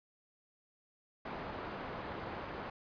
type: low-pass noise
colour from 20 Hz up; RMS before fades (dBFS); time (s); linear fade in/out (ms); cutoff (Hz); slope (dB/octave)
white; -43; 1.25-2.7; 5; 1100; 12
effects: resampled to 11025 Hz